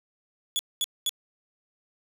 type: tone bursts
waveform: sawtooth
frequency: 3420 Hz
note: A7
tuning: 50 cents flat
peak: -21 dBFS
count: 3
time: 0.56-1.093 s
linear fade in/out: 0 ms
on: 31 ms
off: 220 ms
effects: 9-bit